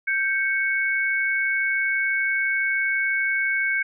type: tone pair together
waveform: sine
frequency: 1568 / 2217 Hz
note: G6 / C#7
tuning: 0 / 0 cents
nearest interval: tritone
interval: 600 cents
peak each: -23 dBFS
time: 0.07-3.83 s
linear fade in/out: 10 ms
effects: none